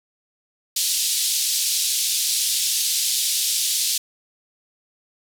pink band-pass noise, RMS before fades -22 dBFS, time 0.76-3.98 s, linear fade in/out 5 ms, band 3600 to 13000 Hz, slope 24 dB/octave, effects none

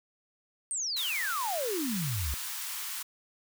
sine exponential sweep, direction down, 8870 to 61.9 Hz, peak -30 dBFS, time 0.71-2.34 s, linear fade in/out 0 ms
white high-pass noise, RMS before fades -37 dBFS, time 0.96-3.03 s, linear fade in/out 10 ms, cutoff 900 Hz, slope 48 dB/octave
effects none

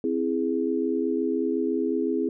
sine chord, C augmented, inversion none, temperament equal, 261.6 / 329.6 / 415.3 Hz, C4 / E4 / G#4, 0 / 0 / 0 cents, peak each -27 dBFS, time 0.04-2.29 s, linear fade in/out 2 ms, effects none

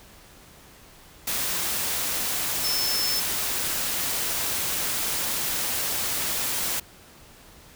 sine tone in noise, 5274 Hz, E8, in tune, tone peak -25 dBFS, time 2.64-3.2 s, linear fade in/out 5 ms, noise white, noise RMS -27 dBFS, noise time 1.27-6.8 s, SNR -1 dB, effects pink hiss -50 dBFS RMS until 7.75 s

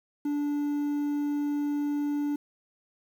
triangle tone with quantisation, 291 Hz, D4, 16 cents flat, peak -24 dBFS, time 0.25-2.36 s, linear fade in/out 5 ms, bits 9, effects none

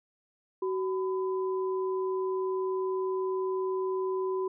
sine tone pair together, 376.9 / 1005 Hz, F#4 / B5, +32 / +30 cents, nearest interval octave + perfect fourth, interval 1698 cents, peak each -28 / -37 dBFS, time 0.62-4.48 s, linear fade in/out 5 ms, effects none

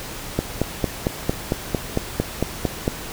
click train, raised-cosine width 2 ms, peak -5 dBFS, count 12, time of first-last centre 0.39-2.879 s, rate 4.42 Hz, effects pink hiss -33 dBFS RMS until 3.12 s

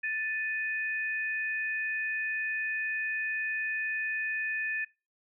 sine tone pair together, 1760 / 2489 Hz, A6 / D#7, 0 / 0 cents, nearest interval tritone, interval 600 cents, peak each -31 / -34 dBFS, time 0.03-4.85 s, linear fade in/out 10 ms, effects noise-tail reverb RT60 0.3 s tail -23 dB re dry

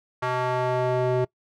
square tone with band-pass filter sweep, 126.4 Hz, B2, 41 cents sharp, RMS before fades -24 dBFS, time 0.22-1.25 s, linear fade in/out 10 ms, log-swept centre 1100 to 460 Hz, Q 1.5, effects noise-tail reverb RT60 0.1 s tail -22 dB re dry

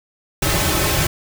pink noise with comb filter, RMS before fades -18 dBFS, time 0.42-1.07 s, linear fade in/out 5 ms, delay 4.2 ms, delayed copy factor -0.8, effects none

